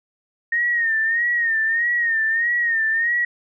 sine tone with vibrato, 1846 Hz, A#6, 17 cents flat, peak -17 dBFS, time 0.52-3.25 s, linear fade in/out 5 ms, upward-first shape sine, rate 1.6 Hz, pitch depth 73 cents each way, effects none

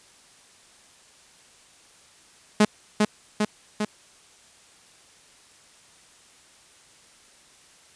sawtooth tone with echo, 211.1 Hz, G#3, 29 cents sharp, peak -10 dBFS, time 2.6-2.65 s, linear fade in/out 5 ms, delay 400 ms, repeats 3, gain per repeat -3 dB, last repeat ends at 3.85 s, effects white hiss -54 dBFS RMS until 7.95 s + resampled to 22050 Hz

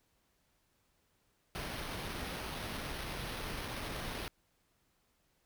pink noise with sample-and-hold, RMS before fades -41 dBFS, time 1.55-4.28 s, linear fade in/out 0 ms, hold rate 7350 Hz, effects pink hiss -75 dBFS RMS until 5.45 s

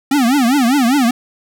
square tone with vibrato, 259.5 Hz, C4, 14 cents flat, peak -11 dBFS, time 0.11-1.11 s, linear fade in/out 5 ms, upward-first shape triangle, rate 5 Hz, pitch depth 260 cents each way, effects none

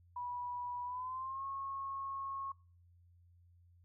sine tone with pitch glide, 978 to 1091.4 Hz, B5 to C#6, -17 to -27 cents, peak -39 dBFS, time 0.16-2.52 s, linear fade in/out 5 ms, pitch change +190 cents, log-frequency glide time 0.84-1.45 s, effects noise-tail reverb RT60 0.4 s tail -23 dB re dry + added 87 Hz sine -62 dBFS peak until 3.84 s

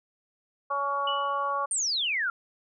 harmonic tone, 281 Hz, C#4, 24 cents sharp, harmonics 2 / 3 / 4 / 5, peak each -34 / -35 / -27 / -38 dBFS, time 0.7-1.66 s, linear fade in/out 10 ms
sine tone with exponential decay, 2948 Hz, F#7, 7 cents flat, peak -27 dBFS, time 1.07-1.51 s, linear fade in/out 5 ms, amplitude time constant 94 ms
sine exponential sweep, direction down, 9200 to 1343 Hz, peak -25 dBFS, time 1.71-2.3 s, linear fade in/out 2 ms
effects none

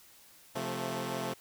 10% pulse chord, F major, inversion second, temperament equal with one note detuned, 132.64 / 174.61 / 220 Hz, C3 / F3 / A3, +24 / 0 / 0 cents, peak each -30 / -31 / -29 dBFS, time 0.55-1.34 s, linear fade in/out 10 ms, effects white hiss -58 dBFS RMS until 1.4 s

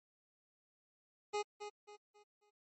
25% pulse tone with echo, 415.3 Hz, G#4, in tune, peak -31 dBFS, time 1.33-1.43 s, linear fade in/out 20 ms, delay 270 ms, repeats 4, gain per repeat -9 dB, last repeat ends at 2.51 s, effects MP3 32 kbps

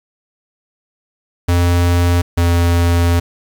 square tone pair in turn, 87.31 / 85.96 Hz, F2 / F2, 0 / -27 cents, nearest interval unison, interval 27 cents, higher first, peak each -11 dBFS, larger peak neither, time 1.48-2.22 / 2.37-3.2 s, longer second, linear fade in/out 10 ms, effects 7-bit

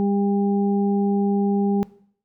harmonic tone, 200.5 Hz, G3, 39 cents sharp, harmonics 1 / 2 / 4, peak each -19 / -25 / -31 dBFS, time 0-1.83 s, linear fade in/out 0 ms, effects noise-tail reverb RT60 0.6 s tail -19 dB re dry

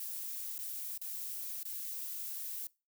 violet noise with dropouts, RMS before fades -41 dBFS, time 0-2.67 s, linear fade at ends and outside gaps 2 ms, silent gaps 0.581-0.588 / 0.977-1.014 / 1.632-1.652 s, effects noise-tail reverb RT60 0.3 s tail -23 dB re dry

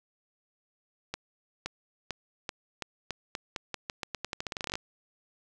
accelerating click train, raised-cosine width 0.2 ms, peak -16 dBFS, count 25, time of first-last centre 1.14-4.755 s, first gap 520 ms, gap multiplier 0.86, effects none

